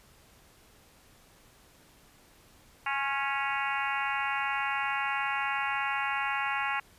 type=harmonic tone with a mistuned harmonic; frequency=277.2 Hz; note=C#4; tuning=in tune; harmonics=3 / 4 / 5 / 6 / 7 / 8 / 9 / 10; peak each=-34 / -35 / -36 / -37 / -37 / -38 / -39 / -39 dBFS; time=2.86-6.8 s; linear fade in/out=5 ms; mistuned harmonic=4; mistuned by=-32 cents; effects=pink hiss -59 dBFS RMS until 6.98 s + resampled to 32000 Hz